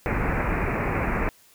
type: low-pass noise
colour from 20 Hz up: pink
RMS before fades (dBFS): -25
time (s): 0.06-1.29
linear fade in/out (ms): 0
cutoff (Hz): 2500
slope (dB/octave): 96
effects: white hiss -56 dBFS RMS until 1.54 s